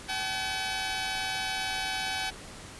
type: tone pair together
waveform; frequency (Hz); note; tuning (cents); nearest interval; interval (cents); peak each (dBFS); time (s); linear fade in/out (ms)
10% pulse; 762 / 855.3; G5 / A5; -49 / -49; major second; 200; -23 / -27; 0.08-2.31; 20
effects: pink hiss -45 dBFS RMS until 2.79 s + resampled to 24000 Hz